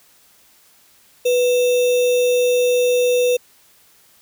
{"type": "tone with sample-and-hold", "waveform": "sine", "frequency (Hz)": 493, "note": "B4", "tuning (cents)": -3, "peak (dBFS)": -13, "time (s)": [1.25, 3.37], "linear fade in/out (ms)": 10, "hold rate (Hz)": 3150, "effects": ["white hiss -53 dBFS RMS until 4.21 s"]}